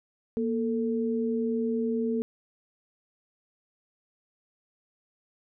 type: tone pair together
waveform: sine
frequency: 235.2 / 444.5 Hz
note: A#3 / A4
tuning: +16 / +18 cents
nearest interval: major seventh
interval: 1102 cents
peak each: -27 / -29 dBFS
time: 0.37-2.22 s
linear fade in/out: 0 ms
effects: none